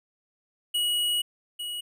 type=tone pair in turn; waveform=square; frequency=2911 / 2911 Hz; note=F#7 / F#7; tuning=-29 / -29 cents; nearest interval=unison; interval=0 cents; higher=neither; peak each=-24 / -32 dBFS; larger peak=first; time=0.74-1.22 / 1.59-1.81 s; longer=first; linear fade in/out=10 ms; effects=none